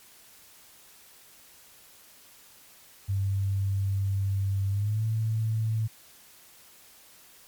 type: tone with pitch glide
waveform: sine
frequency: 98 to 110.64 Hz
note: G2 to A2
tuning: 0 to +10 cents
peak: -24 dBFS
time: 3.08-5.88 s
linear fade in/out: 20 ms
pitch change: +210 cents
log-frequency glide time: 4.69-5.04 s
effects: white hiss -54 dBFS RMS until 7.47 s + MP3 96 kbps